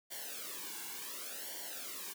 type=noise with flanger; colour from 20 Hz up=white; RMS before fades=-44 dBFS; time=0.1-2.14 s; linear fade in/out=20 ms; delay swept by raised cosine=0.78 to 1.62 ms; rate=0.69 Hz; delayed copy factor=-0.8; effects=high-pass 200 Hz 12 dB/octave